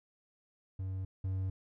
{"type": "tone pair in turn", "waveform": "triangle", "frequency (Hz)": [94.7, 94.7], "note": ["F#2", "F#2"], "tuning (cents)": [41, 41], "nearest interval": "unison", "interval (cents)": 0, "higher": "neither", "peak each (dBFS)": [-33, -30], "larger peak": "second", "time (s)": [[0.79, 1.05], [1.24, 1.5]], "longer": "neither", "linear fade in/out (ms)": 5, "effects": []}